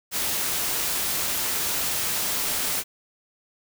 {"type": "noise", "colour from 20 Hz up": "white", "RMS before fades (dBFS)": -26, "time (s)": [0.11, 2.84], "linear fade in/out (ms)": 50, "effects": []}